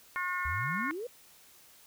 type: harmonic tone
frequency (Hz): 360.2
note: F#4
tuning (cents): -46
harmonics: 3 / 4 / 5 / 6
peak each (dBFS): -35 / -36 / -37 / -38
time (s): 0.16-0.91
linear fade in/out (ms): 0
type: exponential sweep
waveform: sine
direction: up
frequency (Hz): 69.8 to 515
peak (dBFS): -35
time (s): 0.45-1.07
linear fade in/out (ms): 5
effects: white hiss -58 dBFS RMS until 1.86 s